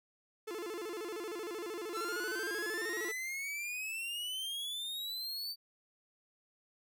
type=tone with vibrato; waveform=45% pulse; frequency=388.5 Hz; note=G4; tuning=16 cents flat; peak=-39 dBFS; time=0.47-3.12 s; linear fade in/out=10 ms; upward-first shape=square; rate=13 Hz; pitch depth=200 cents each way
type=exponential sweep; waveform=45% pulse; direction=up; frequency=1318.5 to 4623 Hz; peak=-37 dBFS; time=1.92-5.56 s; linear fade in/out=50 ms
effects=none